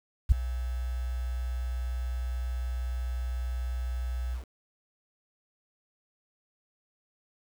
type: tone with ADSR envelope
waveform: sine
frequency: 61.9 Hz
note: B1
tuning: 5 cents sharp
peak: -11 dBFS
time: 0.29-4.45 s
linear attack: 28 ms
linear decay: 5 ms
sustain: -18 dB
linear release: 110 ms
effects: tanh soft clip ceiling -8 dBFS + 8-bit